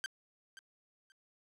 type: tone with echo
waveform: sawtooth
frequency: 1568 Hz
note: G6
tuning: in tune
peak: -32 dBFS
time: 0.04-0.06 s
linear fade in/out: 0 ms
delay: 530 ms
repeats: 2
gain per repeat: -14 dB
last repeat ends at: 1.12 s
effects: low-pass 10000 Hz 12 dB/octave